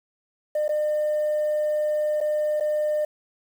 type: tone with dropouts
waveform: sine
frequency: 604 Hz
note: D5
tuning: 48 cents sharp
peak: -19 dBFS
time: 0.55-3.05 s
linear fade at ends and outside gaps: 5 ms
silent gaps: 0.681-0.691 / 2.205-2.211 / 2.6-2.607 s
effects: tanh soft clip ceiling -19 dBFS + 8-bit